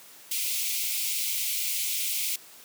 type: high-pass noise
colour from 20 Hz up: white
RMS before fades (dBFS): -29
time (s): 0.31-2.36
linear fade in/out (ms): 5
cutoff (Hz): 2100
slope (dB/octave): 96
effects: white hiss -50 dBFS RMS until 2.64 s + high-pass 150 Hz 12 dB/octave